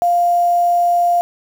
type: tone with quantisation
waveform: sine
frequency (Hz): 698.5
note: F5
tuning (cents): 0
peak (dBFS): -11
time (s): 0.02-1.21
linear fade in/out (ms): 0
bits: 6
effects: none